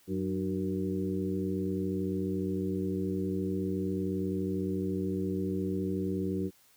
harmonic tone with a mistuned harmonic, 94.1 Hz, F#2, 30 cents sharp, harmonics 1 / 2 / 3 / 4 / 5, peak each -38 / -33 / -35 / -35 / -42 dBFS, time 0.07-6.51 s, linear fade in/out 50 ms, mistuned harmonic 3, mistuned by +87 cents, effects white hiss -63 dBFS RMS until 6.76 s

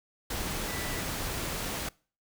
sine tone in noise, 1974 Hz, B6, 1 cent flat, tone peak -42 dBFS, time 0.68-1.01 s, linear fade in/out 5 ms, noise pink, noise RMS -34 dBFS, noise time 0.3-1.89 s, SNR -11 dB, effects noise-tail reverb RT60 0.4 s tail -24 dB re dry

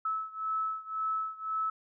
sine beating tone pair, 1301 / 1302.9 Hz, E6 / E6, -23 / -21 cents, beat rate 1.9 Hz, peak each -33 / -35 dBFS, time 0.05-1.7 s, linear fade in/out 5 ms, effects none

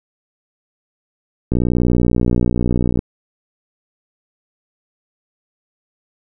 click train, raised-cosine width 3 ms, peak -4 dBFS, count 90, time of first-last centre 1.52-2.991 s, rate 60.5 Hz, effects none

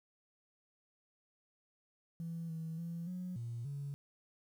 sine tone with pitch steps, 166.6 / 161.9 / 168.8 / 181.4 / 117.4 / 141.5 Hz, E3 / E3 / E3 / F#3 / A#2 / C#3, +19 / -31 / +41 / -34 / +13 / +36 cents, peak -38 dBFS, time 2.2-3.94 s, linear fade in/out 0 ms, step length 290 ms, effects tanh soft clip ceiling -34 dBFS + 11-bit

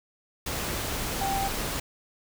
sine tone in noise, 784 Hz, G5, in tune, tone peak -27 dBFS, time 1.21-1.48 s, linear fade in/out 5 ms, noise pink, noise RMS -31 dBFS, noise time 0.46-1.8 s, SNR +1 dB, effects none

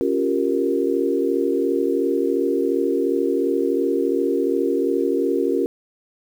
sine chord, G half-diminished seventh, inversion second, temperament equal, 277.2 / 349.2 / 392 / 466.2 Hz, Db4 / F4 / G4 / Bb4, 0 / 0 / 0 / 0 cents, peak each -23 dBFS, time 0.01-5.66 s, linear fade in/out 0 ms, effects 8-bit

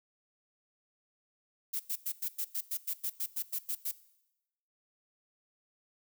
violet noise bursts, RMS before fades -34 dBFS, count 14, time 1.73-3.915 s, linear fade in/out 10 ms, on 66 ms, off 97 ms, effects noise-tail reverb RT60 0.9 s tail -18 dB re dry

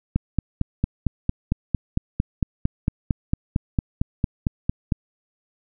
click train, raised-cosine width 5 ms, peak -7 dBFS, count 22, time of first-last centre 0.16-4.922 s, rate 4.41 Hz, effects none

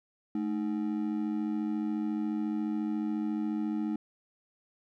triangle ring-modulated tone, 263.3 Hz, C4, 11 cents sharp, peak -24 dBFS, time 0.35-3.96 s, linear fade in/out 2 ms, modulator 47.1 Hz, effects none

